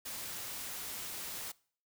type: noise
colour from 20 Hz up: white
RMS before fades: -42 dBFS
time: 0.05-1.52 s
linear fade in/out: 10 ms
effects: noise-tail reverb RT60 0.5 s tail -23 dB re dry